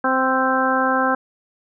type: harmonic tone with a mistuned harmonic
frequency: 260.9 Hz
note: C4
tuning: 5 cents flat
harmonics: 1 / 2 / 3 / 4 / 5 / 6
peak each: -23 / -23 / -23 / -23 / -23 / -23 dBFS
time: 0.04-1.15 s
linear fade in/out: 5 ms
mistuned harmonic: 5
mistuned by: +22 cents
effects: none